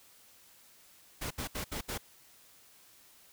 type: noise bursts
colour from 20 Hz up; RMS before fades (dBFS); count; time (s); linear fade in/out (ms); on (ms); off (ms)
pink; -37; 5; 1.21-1.98; 10; 98; 70
effects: white hiss -60 dBFS RMS until 3.32 s